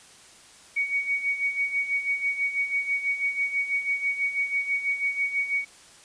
sine tone with tremolo, 2243 Hz, C#7, 20 cents sharp, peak -21 dBFS, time 0.76-5.65 s, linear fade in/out 10 ms, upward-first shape sine, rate 6.1 Hz, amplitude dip 70%, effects white hiss -51 dBFS RMS until 6.04 s + resampled to 22050 Hz

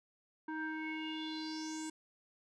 square tone with low-pass filter sweep, 313.9 Hz, D#4, 15 cents sharp, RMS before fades -41 dBFS, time 0.48-1.9 s, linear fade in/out 5 ms, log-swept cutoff 1300 to 8100 Hz, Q 6.1, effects none

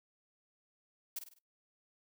blue noise with echo, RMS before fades -39 dBFS, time 1.16-1.19 s, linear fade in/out 5 ms, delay 50 ms, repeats 4, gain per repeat -7 dB, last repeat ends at 1.39 s, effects noise-tail reverb RT60 0.2 s tail -24 dB re dry

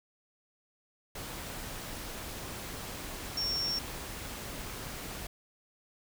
sine tone in noise, 5490 Hz, F8, 31 cents flat, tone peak -30 dBFS, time 3.37-3.79 s, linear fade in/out 5 ms, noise pink, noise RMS -41 dBFS, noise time 1.15-5.27 s, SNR +8 dB, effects none

